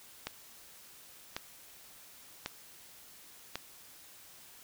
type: click train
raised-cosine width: 0.2 ms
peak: -18 dBFS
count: 4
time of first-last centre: 0.27-3.556 s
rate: 0.913 Hz
effects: white hiss -55 dBFS RMS until 4.63 s